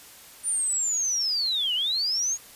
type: linear two-way sweep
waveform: sine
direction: down then up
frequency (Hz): 9397 to 2821 to 6740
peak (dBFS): -23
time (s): 0.43-2.38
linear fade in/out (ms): 50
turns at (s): 1.74
effects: white hiss -48 dBFS RMS until 2.55 s + resampled to 32000 Hz